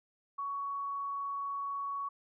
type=tone; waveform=sine; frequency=1119 Hz; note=C#6; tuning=16 cents sharp; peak=-34 dBFS; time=0.38-2.09 s; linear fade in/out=10 ms; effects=none